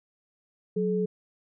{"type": "tone pair together", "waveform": "sine", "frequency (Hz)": [184.3, 427.8], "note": ["F#3", "A4"], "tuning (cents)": [-7, -49], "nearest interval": "octave + minor third", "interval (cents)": 1458, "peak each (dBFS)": [-27, -26], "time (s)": [0.76, 1.06], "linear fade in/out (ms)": 10, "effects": []}